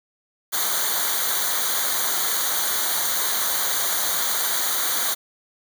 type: noise with comb filter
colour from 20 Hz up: white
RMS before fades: -23 dBFS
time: 0.52-5.15 s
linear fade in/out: 20 ms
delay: 0.38 ms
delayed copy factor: -0.85
effects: none